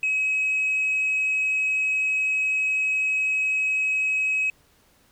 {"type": "tone", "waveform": "sine", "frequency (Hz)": 2552, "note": "D#7", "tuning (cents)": 43, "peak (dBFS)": -19, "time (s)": [0.03, 4.5], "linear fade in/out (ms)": 2, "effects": ["tanh soft clip ceiling -18 dBFS", "pink hiss -60 dBFS RMS until 5.11 s"]}